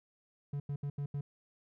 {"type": "tone bursts at uneven times", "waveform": "triangle", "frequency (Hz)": 142.8, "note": "D3", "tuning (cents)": -48, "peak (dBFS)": -32, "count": 5, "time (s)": [[0.53, 0.6], [0.69, 0.76], [0.83, 0.9], [0.98, 1.06], [1.14, 1.21]], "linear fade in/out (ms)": 5, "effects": []}